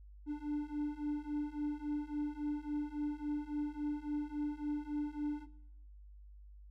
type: beating tone pair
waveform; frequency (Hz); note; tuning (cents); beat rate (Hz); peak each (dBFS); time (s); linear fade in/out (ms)
triangle; 293.7 / 297.3; D4 / D4; 0 / +21; 3.6; -37 / -36; 0.26-5.47; 50
effects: noise-tail reverb RT60 0.8 s tail -19 dB re dry + added 50 Hz sine -52 dBFS peak until 6.7 s